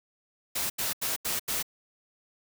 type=noise bursts; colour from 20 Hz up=white; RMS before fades=-30 dBFS; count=5; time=0.55-1.628 s; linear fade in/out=10 ms; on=150 ms; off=82 ms; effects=none